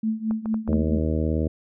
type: tone with tremolo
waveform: sine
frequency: 220 Hz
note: A3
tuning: in tune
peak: -19 dBFS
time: 0.03-0.98 s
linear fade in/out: 5 ms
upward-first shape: triangle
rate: 4.5 Hz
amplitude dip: 90%
type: clicks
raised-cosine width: 1 ms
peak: -21 dBFS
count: 5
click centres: 0.31 / 0.458 / 0.543 / 0.677 / 0.73 s
type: harmonic tone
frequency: 78.6 Hz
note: D#2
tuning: 18 cents sharp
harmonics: 1 / 2 / 3 / 4 / 5 / 6 / 7 / 8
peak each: -24 / -29 / -28 / -29 / -35 / -32 / -34 / -38 dBFS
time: 0.68-1.48 s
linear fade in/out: 5 ms
effects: none